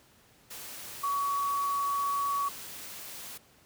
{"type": "tone in noise", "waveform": "sine", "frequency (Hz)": 1127, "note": "C#6", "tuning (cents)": 28, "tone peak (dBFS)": -27, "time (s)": [1.03, 2.49], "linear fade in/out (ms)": 10, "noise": "white", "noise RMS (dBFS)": -43, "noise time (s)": [0.5, 3.38], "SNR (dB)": 13, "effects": ["pink hiss -61 dBFS RMS until 3.65 s", "high-pass 60 Hz 12 dB/octave"]}